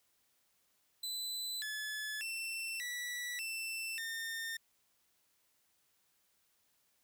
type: tone with pitch steps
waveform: sawtooth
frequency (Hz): 4005 / 1718 / 2687 / 1952 / 2670 / 1818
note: B7 / A6 / E7 / B6 / E7 / A#6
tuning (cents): +23 / -42 / +33 / -21 / +22 / -44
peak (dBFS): -35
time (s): 1.03-4.57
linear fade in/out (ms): 5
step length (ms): 590
effects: white hiss -75 dBFS RMS until 7.03 s